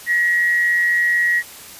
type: tone with amplitude modulation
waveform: sine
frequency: 1908 Hz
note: A#6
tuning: 40 cents sharp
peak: -12 dBFS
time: 0.06-1.43 s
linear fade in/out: 50 ms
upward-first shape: sine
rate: 178 Hz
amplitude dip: 40%
effects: white hiss -38 dBFS RMS until 1.79 s + resampled to 32000 Hz